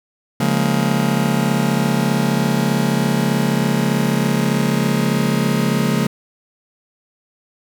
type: chord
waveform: 40% pulse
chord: Bb minor seventh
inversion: first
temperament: just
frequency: 139.85 / 174.81 / 209.8 / 233.1 Hz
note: Db3 / F3 / Ab3 / Bb3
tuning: +16 / +2 / +18 / 0 cents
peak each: -20 dBFS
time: 0.4-6.07 s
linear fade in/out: 5 ms
effects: none